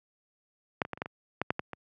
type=clicks; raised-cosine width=0.5 ms; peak=-11 / -23 / -18 / -30 / -16 / -23 / -13 / -11 / -15 / -22 dBFS; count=10; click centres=0.818 / 0.851 / 0.933 / 0.975 / 1.019 / 1.059 / 1.416 / 1.505 / 1.594 / 1.733 s; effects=high-pass 100 Hz 12 dB/octave